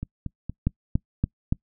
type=two click trains; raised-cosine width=5 ms; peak=-9 / -18 dBFS; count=4 / 3; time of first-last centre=0.67-1.525 / 0.03-0.496 s; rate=3.51 / 4.29 Hz; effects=noise-tail reverb RT60 0.1 s tail -25 dB re dry